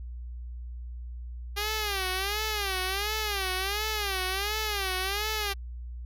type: tone with vibrato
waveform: 5% pulse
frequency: 401 Hz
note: G4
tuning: 39 cents sharp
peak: -17 dBFS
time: 1.56-5.54 s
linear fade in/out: 20 ms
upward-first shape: sine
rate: 1.4 Hz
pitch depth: 140 cents each way
effects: added 60 Hz sine -36 dBFS peak until 6.05 s